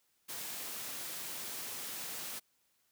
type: high-pass noise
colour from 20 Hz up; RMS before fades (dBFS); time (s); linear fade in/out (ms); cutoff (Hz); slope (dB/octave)
white; -42; 0.28-2.4; 20; 120; 12
effects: white hiss -75 dBFS RMS until 2.91 s